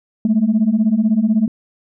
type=beating tone pair; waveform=sine; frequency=207.7 / 223.7 Hz; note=G#3 / A3; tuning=0 / +29 cents; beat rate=16 Hz; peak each=-15 / -13 dBFS; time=0.25-1.48 s; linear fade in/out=2 ms; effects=tanh soft clip ceiling -7 dBFS